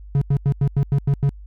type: tone bursts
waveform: triangle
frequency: 140 Hz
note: C#3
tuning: 18 cents sharp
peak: -12 dBFS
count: 8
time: 0.15-1.292 s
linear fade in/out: 0 ms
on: 64 ms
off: 90 ms
effects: added 50 Hz sine -36 dBFS peak until 1.46 s